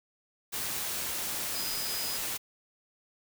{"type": "tone in noise", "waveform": "sine", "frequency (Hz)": 4978, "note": "D#8", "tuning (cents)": 0, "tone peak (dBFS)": -37, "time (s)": [1.54, 2.18], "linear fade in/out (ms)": 20, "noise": "white", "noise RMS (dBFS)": -34, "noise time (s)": [0.52, 2.38], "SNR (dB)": -6, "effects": []}